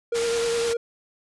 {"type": "tone with vibrato", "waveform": "triangle", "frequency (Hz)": 466.2, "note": "A#4", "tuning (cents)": 0, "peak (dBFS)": -20, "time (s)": [0.12, 0.77], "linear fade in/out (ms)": 5, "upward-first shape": "sine", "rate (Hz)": 9.8, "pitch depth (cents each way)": 19}
{"type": "low-pass noise", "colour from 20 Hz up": "white", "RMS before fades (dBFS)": -32, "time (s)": [0.14, 0.74], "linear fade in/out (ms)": 20, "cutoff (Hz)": 6900, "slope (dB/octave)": 12}
{"effects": ["resampled to 24000 Hz"]}